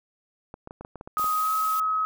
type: clicks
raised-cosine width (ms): 1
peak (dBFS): -25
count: 10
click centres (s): 0.541 / 0.674 / 0.709 / 0.81 / 0.849 / 0.957 / 1.011 / 1.075 / 1.196 / 1.243
type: tone with pitch glide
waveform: sine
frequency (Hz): 1255 to 1276.2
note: D#6 to D#6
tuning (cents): +15 to +44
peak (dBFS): -22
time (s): 1.17-2.05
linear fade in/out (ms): 0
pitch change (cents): +29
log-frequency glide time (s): 1.37-1.51
type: noise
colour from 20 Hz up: blue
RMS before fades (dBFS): -36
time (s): 1.18-1.8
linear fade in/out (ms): 2
effects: none